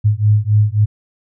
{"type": "beating tone pair", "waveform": "sine", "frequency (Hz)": [103.83, 107.53], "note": ["G#2", "A2"], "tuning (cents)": [0, -39], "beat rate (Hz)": 3.7, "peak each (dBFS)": -13, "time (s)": [0.04, 0.86], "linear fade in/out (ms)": 20, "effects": []}